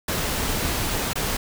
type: noise with dropouts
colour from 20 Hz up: pink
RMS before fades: -25 dBFS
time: 0.08-1.37 s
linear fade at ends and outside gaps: 5 ms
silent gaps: 1.133-1.155 s
effects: none